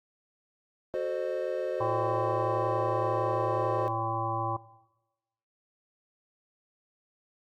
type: chord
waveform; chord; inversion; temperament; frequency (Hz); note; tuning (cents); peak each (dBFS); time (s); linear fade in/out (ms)
triangle; F# diminished seventh; none; equal with one note detuned; 370 / 440 / 523.3 / 610.2; F#4 / A4 / C5 / Eb5; 0 / 0 / 0 / -34; -32 / -36 / -30 / -33; 0.94-3.88; 0
type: harmonic tone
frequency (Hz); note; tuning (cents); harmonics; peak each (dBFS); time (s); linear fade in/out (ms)
113; A2; +47; 1 / 3 / 5 / 7 / 9 / 10; -36 / -39 / -38 / -33 / -33 / -36; 1.8-4.57; 10
effects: noise-tail reverb RT60 1.0 s tail -18 dB re dry + Opus 48 kbps